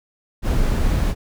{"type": "noise", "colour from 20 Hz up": "brown", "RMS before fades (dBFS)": -18, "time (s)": [0.42, 1.15], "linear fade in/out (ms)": 50, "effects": []}